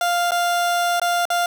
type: tone with dropouts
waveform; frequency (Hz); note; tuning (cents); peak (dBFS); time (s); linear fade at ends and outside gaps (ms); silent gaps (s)
30% pulse; 698.5; F5; 0; -15; 0.01-1.46; 2; 0.309-0.318 / 0.998-1.016 / 1.254-1.302
effects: none